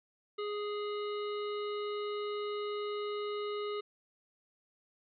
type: harmonic tone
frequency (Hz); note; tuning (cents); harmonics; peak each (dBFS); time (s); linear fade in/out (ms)
415.3; G#4; 0; 1 / 3 / 5 / 7 / 9 / 10; -35 / -42 / -50 / -49 / -51 / -57; 0.38-3.81; 10
effects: none